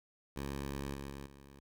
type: tone with level steps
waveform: 10% pulse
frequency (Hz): 69.3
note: C#2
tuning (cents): 0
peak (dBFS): -30 / -34 / -36 / -46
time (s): 0.36-1.6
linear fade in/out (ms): 5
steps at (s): 0.94 / 1.1 / 1.26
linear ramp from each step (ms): 2
effects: none